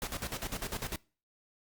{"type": "noise with tremolo", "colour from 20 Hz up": "pink", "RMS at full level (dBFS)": -36, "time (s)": [0.02, 0.96], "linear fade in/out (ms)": 2, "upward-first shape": "square", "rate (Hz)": 10, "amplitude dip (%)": 75, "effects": ["noise-tail reverb RT60 0.4 s tail -25 dB re dry", "Opus 48 kbps"]}